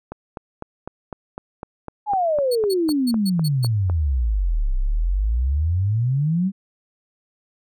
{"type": "click train", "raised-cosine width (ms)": 1, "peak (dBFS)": -17, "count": 16, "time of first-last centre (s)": [0.12, 3.898], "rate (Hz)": 3.97}
{"type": "exponential two-way sweep", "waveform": "sine", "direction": "down then up", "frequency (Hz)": [864, 31, 199.9], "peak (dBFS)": -17, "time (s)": [2.06, 6.52], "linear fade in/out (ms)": 50, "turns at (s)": 4.75}
{"type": "tone bursts", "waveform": "sawtooth", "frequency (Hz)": 4400, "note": "C#8", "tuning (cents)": -14, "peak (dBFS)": -24, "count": 7, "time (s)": [2.51, 3.672], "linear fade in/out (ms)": 10, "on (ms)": 46, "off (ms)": 140}
{"effects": []}